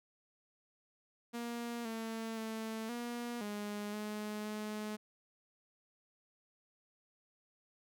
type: tone with pitch steps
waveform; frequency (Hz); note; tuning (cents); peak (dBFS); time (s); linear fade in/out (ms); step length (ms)
sawtooth; 236.2 / 224.9 / 221.8 / 239.1 / 207.1 / 211.2 / 212.6; A#3 / A3 / A3 / A#3 / G#3 / G#3 / G#3; +23 / +38 / +14 / +44 / -5 / +29 / +41; -35; 1.33-4.97; 20; 520
effects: none